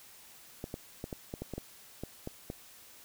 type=clicks; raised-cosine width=2 ms; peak=-24 dBFS; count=11; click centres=0.641 / 0.741 / 1.041 / 1.128 / 1.339 / 1.42 / 1.537 / 1.58 / 2.036 / 2.274 / 2.501 s; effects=white hiss -55 dBFS RMS until 3.04 s